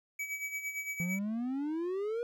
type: tone with tremolo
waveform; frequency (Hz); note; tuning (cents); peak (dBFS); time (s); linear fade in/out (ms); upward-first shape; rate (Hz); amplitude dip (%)
square; 2282; C#7; +50; -34; 0.19-1.19; 5; sine; 8.8; 65
type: exponential sweep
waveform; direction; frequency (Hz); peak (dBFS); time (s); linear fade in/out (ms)
triangle; up; 168.3 to 484.9; -30; 1-2.23; 0
effects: none